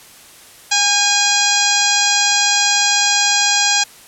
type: harmonic tone with a mistuned harmonic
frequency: 822 Hz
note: G#5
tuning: 18 cents flat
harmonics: 1 / 2 / 3 / 4 / 5 / 6 / 7 / 8 / 9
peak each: -21 / -21 / -21 / -21 / -21 / -21 / -21 / -21 / -21 dBFS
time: 0.71-3.84 s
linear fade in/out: 10 ms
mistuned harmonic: 2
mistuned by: -34 cents
effects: white hiss -42 dBFS RMS until 4.07 s + low-pass 12000 Hz 12 dB/octave